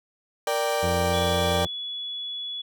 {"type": "chord", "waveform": "35% pulse", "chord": "G minor", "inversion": "first", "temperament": "equal", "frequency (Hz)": [466.2, 587.3, 784], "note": ["Bb4", "D5", "G5"], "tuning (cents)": [0, 0, 0], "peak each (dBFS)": [-27, -24, -27], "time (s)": [0.47, 1.65], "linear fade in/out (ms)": 2}
{"type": "harmonic tone", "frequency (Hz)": 87.31, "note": "F2", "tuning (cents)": 0, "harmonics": [1, 2, 3, 4, 5, 6, 7, 8, 9, 10], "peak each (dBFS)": [-28, -30, -40, -37, -40, -44, -50, -42, -49, -52], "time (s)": [0.82, 1.67], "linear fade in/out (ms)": 20}
{"type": "tone", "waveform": "sine", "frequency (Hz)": 3400, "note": "G#7", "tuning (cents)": 40, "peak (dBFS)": -30, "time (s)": [1.13, 2.62], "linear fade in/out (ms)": 10}
{"effects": []}